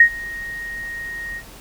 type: tone with ADSR envelope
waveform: sine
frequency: 1869 Hz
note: A#6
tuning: 4 cents sharp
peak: -4 dBFS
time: 0-1.43 s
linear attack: 4 ms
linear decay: 83 ms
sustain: -23 dB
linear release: 62 ms
effects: added 43 Hz sine -42 dBFS peak until 1.6 s + pink hiss -42 dBFS RMS until 1.6 s